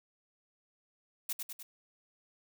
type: noise with echo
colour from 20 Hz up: blue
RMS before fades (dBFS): -35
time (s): 1.29-1.33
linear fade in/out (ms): 5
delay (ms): 100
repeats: 3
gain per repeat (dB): -4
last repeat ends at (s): 1.63
effects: none